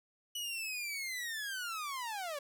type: linear sweep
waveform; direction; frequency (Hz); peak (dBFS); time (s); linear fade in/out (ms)
sawtooth; down; 2960 to 550; -34; 0.35-2.39; 5
effects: none